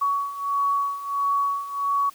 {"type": "beating tone pair", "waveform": "sine", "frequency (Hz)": [1123, 1124.5], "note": ["C#6", "C#6"], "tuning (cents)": [22, 24], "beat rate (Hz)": 1.5, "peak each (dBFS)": [-27, -23], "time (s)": [0.01, 2.1], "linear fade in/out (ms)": 10, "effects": ["white hiss -51 dBFS RMS until 2.14 s"]}